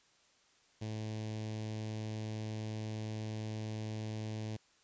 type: tone with notch filter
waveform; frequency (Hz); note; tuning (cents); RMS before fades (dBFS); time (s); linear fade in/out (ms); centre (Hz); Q
sawtooth; 108.6; A2; -22; -40; 0.81-4.57; 10; 1300; 0.91
effects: white hiss -68 dBFS RMS until 4.83 s + resampled to 16000 Hz